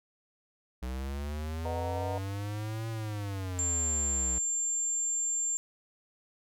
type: linear two-way sweep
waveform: square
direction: up then down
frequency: 61.7 to 113.5 to 61.7 Hz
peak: -34 dBFS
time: 0.82-4.39 s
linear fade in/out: 10 ms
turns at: 2.89 s
type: chord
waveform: sine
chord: B major seventh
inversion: none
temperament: just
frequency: 493.9 / 617.4 / 740.8 / 926 Hz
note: B4 / D#5 / F#5 / A#5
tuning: 0 / -14 / +2 / -12 cents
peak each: -38 / -38 / -39 / -40 dBFS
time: 1.65-2.18 s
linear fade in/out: 2 ms
type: tone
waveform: sine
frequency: 7330 Hz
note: A#8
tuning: 30 cents flat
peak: -28 dBFS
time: 3.59-5.57 s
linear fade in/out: 0 ms
effects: none